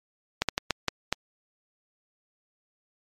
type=slowing click train; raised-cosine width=0.2 ms; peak=-6 dBFS; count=6; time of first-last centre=0.42-1.126 s; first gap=67 ms; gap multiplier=1.38; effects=MP3 64 kbps